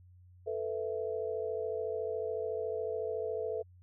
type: chord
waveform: sine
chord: A suspended second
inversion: none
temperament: equal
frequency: 440 / 493.9 / 659.3 Hz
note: A4 / B4 / E5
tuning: 0 / 0 / 0 cents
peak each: -35 / -38 / -40 dBFS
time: 0.46-3.63 s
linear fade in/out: 20 ms
effects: added 90 Hz sine -55 dBFS peak until 3.82 s